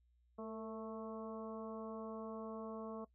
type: harmonic tone with a mistuned harmonic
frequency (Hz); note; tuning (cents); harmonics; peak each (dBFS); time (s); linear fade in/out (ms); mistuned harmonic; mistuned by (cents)
220; A3; 0; 1 / 2 / 3 / 4 / 5 / 6; -47 / -47 / -50 / -58 / -53 / -63; 0.38-3.05; 10; 2; +36
effects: noise-tail reverb RT60 0.1 s tail -20 dB re dry + added 60 Hz sine -70 dBFS peak until 3.14 s